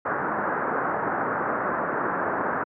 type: low-pass noise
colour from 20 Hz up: white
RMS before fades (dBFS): -26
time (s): 0.05-2.64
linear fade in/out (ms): 10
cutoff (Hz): 1600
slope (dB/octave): 48
effects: high-pass 200 Hz 12 dB/octave